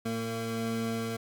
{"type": "tone pair together", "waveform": "25% pulse", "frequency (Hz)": [113.3, 227.8], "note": ["A#2", "A#3"], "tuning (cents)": [-49, -40], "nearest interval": "octave", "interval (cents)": 1209, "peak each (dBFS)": [-33, -28], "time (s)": [0.05, 1.17], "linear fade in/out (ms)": 10, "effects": []}